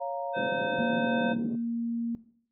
sine chord, Bb minor, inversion first, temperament equal, 554.4 / 698.5 / 932.3 Hz, Db5 / F5 / Bb5, 0 / 0 / 0 cents, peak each -34 / -34 / -36 dBFS, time 0-1.34 s, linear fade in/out 20 ms
harmonic tone, 514 Hz, C5, 31 cents flat, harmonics 1 / 3 / 5 / 7, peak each -32 / -32 / -42 / -43 dBFS, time 0.33-1.36 s, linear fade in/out 50 ms
pink band-pass noise, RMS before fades -37 dBFS, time 0.36-1.56 s, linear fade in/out 10 ms, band 170 to 360 Hz, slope 24 dB/octave
sine tone, 233.1 Hz, A#3, in tune, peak -28 dBFS, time 0.79-2.15 s, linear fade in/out 0 ms
effects noise-tail reverb RT60 0.6 s tail -17 dB re dry

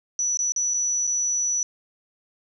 sine tone with dropouts, 5920 Hz, F#8, in tune, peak -21 dBFS, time 0.19-1.63 s, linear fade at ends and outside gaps 1 ms, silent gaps 0.372-0.39 / 0.521-0.562 / 0.738-0.742 / 1.069-1.074 s, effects none

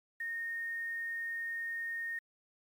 sine tone with quantisation, 1845 Hz, A#6, 18 cents flat, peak -35 dBFS, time 0.2-2.19 s, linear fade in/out 5 ms, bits 10, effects MP3 96 kbps

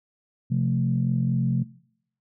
sine chord, F major, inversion second, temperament equal, 130.81 / 174.61 / 220 Hz, C3 / F3 / A3, 0 / 0 / 0 cents, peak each -22 / -26 / -28 dBFS, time 0.5-1.64 s, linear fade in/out 20 ms, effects noise-tail reverb RT60 0.7 s tail -22 dB re dry + tanh soft clip ceiling -11 dBFS

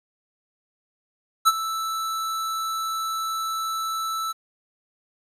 square tone with ADSR envelope, 1318.5 Hz, E6, in tune, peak -12 dBFS, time 1.45-4.33 s, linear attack 27 ms, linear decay 37 ms, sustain -14 dB, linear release 20 ms, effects resampled to 32000 Hz + 9-bit

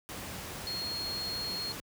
sine tone in noise, 4280 Hz, C8, 38 cents sharp, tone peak -34 dBFS, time 0.67-1.72 s, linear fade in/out 0 ms, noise pink, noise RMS -41 dBFS, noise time 0.09-1.8 s, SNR +4 dB, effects high-pass 60 Hz 12 dB/octave

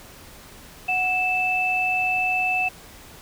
sine tone pair together, 740 / 2637 Hz, F#5 / E7, 0 / 0 cents, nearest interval octave + minor seventh, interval 2200 cents, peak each -25 / -21 dBFS, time 0.88-2.69 s, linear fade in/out 10 ms, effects pink hiss -45 dBFS RMS until 3.21 s

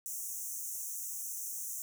pink high-pass noise, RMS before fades -40 dBFS, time 0.06-1.82 s, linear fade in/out 0 ms, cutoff 5900 Hz, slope 96 dB/octave, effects none

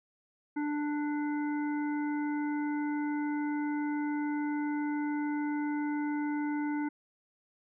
harmonic tone with a mistuned harmonic, 295.5 Hz, D4, 11 cents sharp, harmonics 1 / 3 / 5 / 7, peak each -30 / -40 / -44 / -47 dBFS, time 0.56-6.89 s, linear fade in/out 10 ms, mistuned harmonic 7, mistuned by -18 cents, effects none

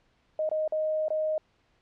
sine tone with dropouts, 622.3 Hz, D#5, in tune, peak -25 dBFS, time 0.39-1.38 s, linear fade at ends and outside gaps 2 ms, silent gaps 0.491-0.514 / 0.678-0.722 / 1.083-1.104 s, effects pink hiss -68 dBFS RMS until 1.81 s + low-pass 4000 Hz 12 dB/octave

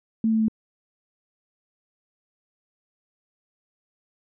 sine tone with pitch steps, 222.9 / 221.2 / 219.6 Hz, A3 / A3 / A3, +23 / +9 / -3 cents, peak -18 dBFS, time 0.24-0.483 s, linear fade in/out 2 ms, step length 81 ms, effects none

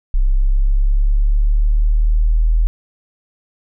sine exponential sweep, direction up, 32.7 to 40.62 Hz, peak -10 dBFS, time 0.14-2.67 s, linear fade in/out 0 ms, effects none

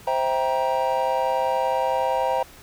triangle chord, C dominant seventh, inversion none, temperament just, 523.3 / 654.1 / 784.9 / 941.9 Hz, C5 / E5 / G5 / Bb5, 0 / -14 / +2 / +18 cents, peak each -23 / -26 / -24 / -23 dBFS, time 0.07-2.43 s, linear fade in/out 5 ms, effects pink hiss -47 dBFS RMS until 2.62 s

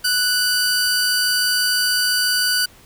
sawtooth tone pair together, 1482 / 4705 Hz, F#6 / D8, +2 / +2 cents, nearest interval octave + minor sixth, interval 2000 cents, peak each -16 dBFS, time 0.04-2.66 s, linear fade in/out 10 ms, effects pink hiss -48 dBFS RMS until 2.85 s

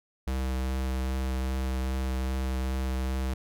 square tone with vibrato, 65.1 Hz, C2, 8 cents flat, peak -28 dBFS, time 0.27-3.34 s, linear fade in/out 5 ms, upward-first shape triangle, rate 2.5 Hz, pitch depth 14 cents each way, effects none

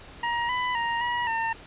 25% pulse tone with pitch steps, 945 / 996 / 935 / 963 / 907 Hz, A#5 / B5 / A#5 / B5 / A#5, +23 / +14 / +5 / -44 / -48 cents, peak -21 dBFS, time 0.23-1.53 s, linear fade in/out 5 ms, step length 260 ms, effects pink hiss -46 dBFS RMS until 1.66 s + resampled to 8000 Hz

